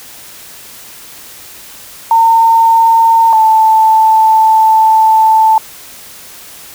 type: tone pair in turn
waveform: sine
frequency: 909 / 881.1 Hz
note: A#5 / A5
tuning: -44 / +2 cents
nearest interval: minor second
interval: 54 cents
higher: first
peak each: -4 dBFS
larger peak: neither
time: 2.11-3.33 / 3.33-5.58 s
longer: second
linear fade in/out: 2 ms
effects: white hiss -33 dBFS RMS until 6.74 s